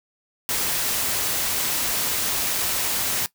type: noise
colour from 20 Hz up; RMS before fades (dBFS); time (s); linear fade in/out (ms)
white; -24; 0.49-3.26; 0
effects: noise-tail reverb RT60 0.1 s tail -18 dB re dry